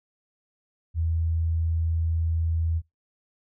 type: tone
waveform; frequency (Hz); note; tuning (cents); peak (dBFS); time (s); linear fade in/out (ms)
sine; 82; E2; -9; -22; 0.94-2.82; 50
effects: noise-tail reverb RT60 0.2 s tail -23 dB re dry